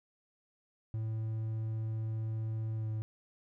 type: tone with pitch glide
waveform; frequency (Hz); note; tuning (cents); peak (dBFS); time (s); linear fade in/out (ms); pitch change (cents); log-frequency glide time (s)
triangle; 110.6 to 109.14; A2 to A2; +9 to -14; -31; 0.94-3.02; 0; -23; 2.76-2.88
effects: none